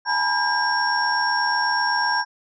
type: tone cluster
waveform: sine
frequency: 827 / 895 / 975 / 1608 / 5510 Hz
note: G#5 / A5 / B5 / G6 / F8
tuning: -8 / +29 / -23 / +44 / -24 cents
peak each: -28 / -26 / -24 / -22 / -26 dBFS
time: 0.05-2.25 s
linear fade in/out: 50 ms
effects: tanh soft clip ceiling -9 dBFS